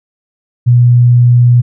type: tone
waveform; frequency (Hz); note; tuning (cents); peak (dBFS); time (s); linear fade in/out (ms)
sine; 121.7; B2; -25; -3; 0.66-1.62; 20
effects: none